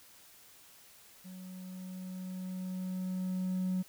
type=tone with level ramp; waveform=triangle; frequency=185 Hz; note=F#3; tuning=in tune; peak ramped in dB=-43 to -26 dBFS; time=1.24-3.83 s; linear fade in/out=20 ms; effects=tanh soft clip ceiling -25 dBFS + white hiss -58 dBFS RMS until 3.88 s